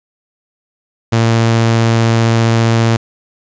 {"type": "tone", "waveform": "sawtooth", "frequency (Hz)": 114.4, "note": "A#2", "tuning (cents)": -32, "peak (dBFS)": -5, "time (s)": [1.12, 2.97], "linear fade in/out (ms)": 10, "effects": ["resampled to 16000 Hz", "7-bit"]}